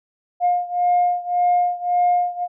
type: beating tone pair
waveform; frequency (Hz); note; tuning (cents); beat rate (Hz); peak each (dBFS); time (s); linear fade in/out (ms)
sine; 710 / 711.8; F5 / F5; +28 / +33; 1.8; -17 / -19; 0.4-2.48; 50
effects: tanh soft clip ceiling -10 dBFS